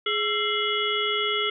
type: harmonic tone with a mistuned harmonic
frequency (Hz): 419.5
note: G#4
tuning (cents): +17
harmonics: 1 / 3 / 5 / 7 / 8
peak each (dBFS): -29 / -29 / -29 / -29 / -29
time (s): 0.06-1.5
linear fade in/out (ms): 5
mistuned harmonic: 3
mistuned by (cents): +110
effects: none